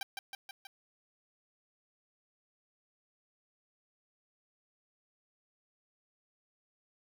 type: tone with echo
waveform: 10% pulse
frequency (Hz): 784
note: G5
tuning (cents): 0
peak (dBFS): -27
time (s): 0.01-0.03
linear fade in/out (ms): 2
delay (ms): 160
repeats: 4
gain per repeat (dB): -3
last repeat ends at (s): 0.67
effects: none